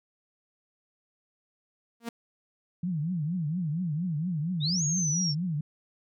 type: tone with exponential growth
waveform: sawtooth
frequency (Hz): 233.1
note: A#3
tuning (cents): 0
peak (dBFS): -25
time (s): 2-2.09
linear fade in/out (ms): 5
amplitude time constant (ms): 19
type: tone with vibrato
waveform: sine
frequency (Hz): 164.81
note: E3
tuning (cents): 0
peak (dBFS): -27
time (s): 2.83-5.61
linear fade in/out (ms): 5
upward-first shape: triangle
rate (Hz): 4.3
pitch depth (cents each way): 250
type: exponential two-way sweep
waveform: sine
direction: up then down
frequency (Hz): 3500 to 6710 to 5390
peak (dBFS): -27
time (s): 4.6-5.35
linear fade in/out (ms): 50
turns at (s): 4.83
effects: none